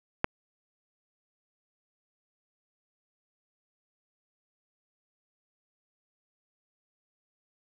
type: click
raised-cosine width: 0.5 ms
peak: -8 dBFS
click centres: 0.244 s
effects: none